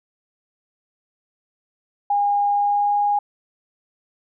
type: tone with pitch glide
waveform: sine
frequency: 814 to 820.6 Hz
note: G#5 to G#5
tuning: -35 to -21 cents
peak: -16 dBFS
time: 2.1-3.19 s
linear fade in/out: 5 ms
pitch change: +14 cents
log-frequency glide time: 2.49-2.97 s
effects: none